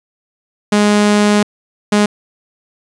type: tone bursts at uneven times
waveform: sawtooth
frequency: 207.7 Hz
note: G#3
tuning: in tune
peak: -5 dBFS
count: 2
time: 0.72-1.43 / 1.92-2.06 s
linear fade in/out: 5 ms
effects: resampled to 22050 Hz